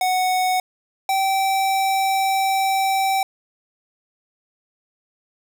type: tone pair in turn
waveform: square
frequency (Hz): 740 / 773.9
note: F#5 / G5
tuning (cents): 0 / -22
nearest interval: minor second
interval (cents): 78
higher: second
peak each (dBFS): -18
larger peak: neither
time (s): 0.01-0.6 / 1.09-3.23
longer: second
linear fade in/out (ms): 2
effects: none

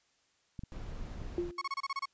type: clicks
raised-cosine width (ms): 5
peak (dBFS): -29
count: 3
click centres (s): 0.592 / 0.636 / 1.217
type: noise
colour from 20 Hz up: brown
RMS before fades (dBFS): -42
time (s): 0.72-1.51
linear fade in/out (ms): 0
type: tone with exponential decay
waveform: sine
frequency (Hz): 349.2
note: F4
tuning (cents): 0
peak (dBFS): -27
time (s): 1.38-1.69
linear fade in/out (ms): 1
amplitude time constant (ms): 66
type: tone bursts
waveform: 35% pulse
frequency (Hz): 1100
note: C#6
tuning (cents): -14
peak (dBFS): -31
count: 8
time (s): 1.58-2.056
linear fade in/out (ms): 5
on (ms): 35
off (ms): 28
effects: white hiss -72 dBFS RMS until 2.13 s + resampled to 16000 Hz

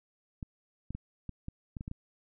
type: clicks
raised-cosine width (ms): 5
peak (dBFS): -26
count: 9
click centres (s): 0.428 / 0.906 / 0.95 / 1.293 / 1.484 / 1.768 / 1.809 / 1.879 / 1.914
effects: none

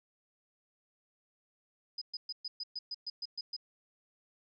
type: tone bursts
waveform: sine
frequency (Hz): 4990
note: D#8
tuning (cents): +4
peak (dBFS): -36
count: 11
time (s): 1.98-3.565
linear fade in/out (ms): 5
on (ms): 35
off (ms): 120
effects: none

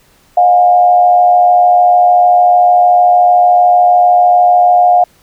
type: tone with frequency modulation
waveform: sine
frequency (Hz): 716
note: F5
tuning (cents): +43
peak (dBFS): -4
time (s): 0.37-5.04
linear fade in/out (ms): 5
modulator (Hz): 93.4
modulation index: 0.5
effects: pink hiss -49 dBFS RMS until 5.22 s

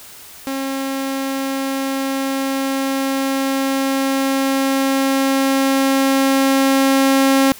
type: tone with level ramp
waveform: sawtooth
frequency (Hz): 270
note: C#4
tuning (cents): -45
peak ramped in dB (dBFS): -17 to -7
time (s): 0.47-7.52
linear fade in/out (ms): 0
effects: white hiss -39 dBFS RMS until 7.59 s

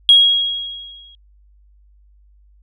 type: tone with exponential decay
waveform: sine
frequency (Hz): 3296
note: G#7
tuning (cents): -14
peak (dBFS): -3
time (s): 0.09-1.15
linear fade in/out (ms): 1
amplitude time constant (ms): 230
effects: tanh soft clip ceiling 0 dBFS + added 50 Hz sine -48 dBFS peak until 2.62 s

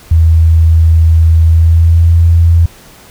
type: tone with pitch glide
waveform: sine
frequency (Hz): 81.3 to 83.88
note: E2 to E2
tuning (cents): -23 to +31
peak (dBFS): -3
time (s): 0.11-2.66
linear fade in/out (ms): 5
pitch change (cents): +54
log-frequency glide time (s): 1.42-2.12
effects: pink hiss -38 dBFS RMS until 3.1 s

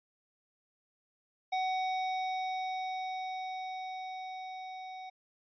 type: tone with level ramp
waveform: square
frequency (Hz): 750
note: F#5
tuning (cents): +23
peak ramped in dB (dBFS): -30 to -43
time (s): 1.52-5.1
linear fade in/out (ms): 10
effects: resampled to 11025 Hz

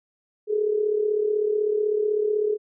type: tone with amplitude modulation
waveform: sine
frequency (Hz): 422.4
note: G#4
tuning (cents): +29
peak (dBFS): -17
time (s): 0.47-2.58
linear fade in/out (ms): 50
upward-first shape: sine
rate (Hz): 36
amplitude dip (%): 65
effects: none

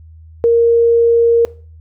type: tone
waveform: sine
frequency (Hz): 466.2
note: A#4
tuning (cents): 0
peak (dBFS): -7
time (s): 0.44-1.45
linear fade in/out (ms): 0
effects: noise-tail reverb RT60 0.4 s tail -21 dB re dry + added 80 Hz sine -36 dBFS peak until 1.8 s

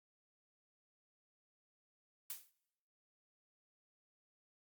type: noise with exponential decay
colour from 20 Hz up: blue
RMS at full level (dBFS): -40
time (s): 2.3-2.51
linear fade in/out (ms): 2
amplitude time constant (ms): 45
effects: noise-tail reverb RT60 0.9 s tail -24 dB re dry + Opus 48 kbps

